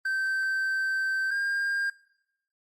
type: tone pair in turn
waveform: triangle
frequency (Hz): 1553 / 1605.9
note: G6 / G6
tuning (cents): -17 / +41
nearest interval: minor second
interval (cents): 58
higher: second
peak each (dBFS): -24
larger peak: neither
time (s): 0.05-1.31 / 1.31-1.9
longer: first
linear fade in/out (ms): 5
effects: noise-tail reverb RT60 0.8 s tail -20 dB re dry + Opus 32 kbps